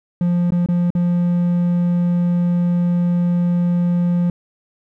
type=tone with dropouts; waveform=triangle; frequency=175 Hz; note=F3; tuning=4 cents sharp; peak=-12 dBFS; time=0.21-4.3 s; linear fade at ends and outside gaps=2 ms; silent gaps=0.506-0.521 / 0.661-0.687 / 0.904-0.951 s; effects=none